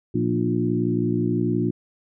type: harmonic tone with a mistuned harmonic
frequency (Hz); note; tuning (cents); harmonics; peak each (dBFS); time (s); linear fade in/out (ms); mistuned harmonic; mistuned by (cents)
58.9; A#1; +19; 2 / 3 / 4 / 5 / 6; -26 / -26 / -26 / -26 / -26; 0.14-1.71; 10; 5; +41
effects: none